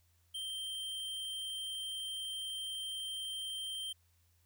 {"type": "tone", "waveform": "square", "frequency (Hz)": 3144, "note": "G7", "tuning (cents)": 4, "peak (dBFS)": -39, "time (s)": [0.34, 3.93], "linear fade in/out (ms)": 10, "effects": ["added 85 Hz sine -69 dBFS peak until 4.45 s", "white hiss -75 dBFS RMS until 4.45 s"]}